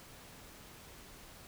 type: silence
effects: pink hiss -54 dBFS RMS until 1.47 s